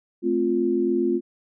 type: chord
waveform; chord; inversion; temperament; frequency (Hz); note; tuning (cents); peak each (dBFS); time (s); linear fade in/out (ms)
sine; F major; first; equal with one note detuned; 218.6 / 261.6 / 349.2; A3 / C4 / F4; -11 / 0 / 0; -27 / -25 / -21; 0.22-1.21; 50
effects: none